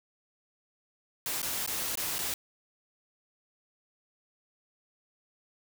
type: noise with dropouts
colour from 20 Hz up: white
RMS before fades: -33 dBFS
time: 1.26-2.34 s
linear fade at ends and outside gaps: 2 ms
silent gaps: 1.418-1.428 / 1.663-1.675 / 1.955-1.973 / 2.184-2.189 s
effects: none